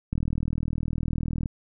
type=click train; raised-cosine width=5 ms; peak=-15 dBFS; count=54; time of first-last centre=0.13-1.458 s; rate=39.9 Hz; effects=none